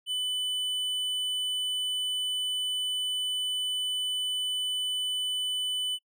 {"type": "tone with tanh clipping", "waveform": "sine", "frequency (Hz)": 3000, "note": "F#7", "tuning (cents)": 23, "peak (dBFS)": -29, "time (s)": [0.06, 5.99], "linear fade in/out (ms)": 50, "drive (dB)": 9, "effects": ["noise-tail reverb RT60 0.1 s tail -26 dB re dry"]}